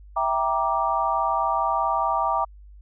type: chord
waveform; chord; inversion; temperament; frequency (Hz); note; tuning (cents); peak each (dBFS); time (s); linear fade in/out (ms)
sine; E half-diminished seventh; none; equal with one note detuned; 659.3 / 784 / 942.6 / 1174.7; E5 / G5 / Bb5 / D6; 0 / 0 / +19 / 0; -28 / -26 / -25 / -25; 0.16-2.45; 10
effects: added 50 Hz sine -43 dBFS peak until 2.81 s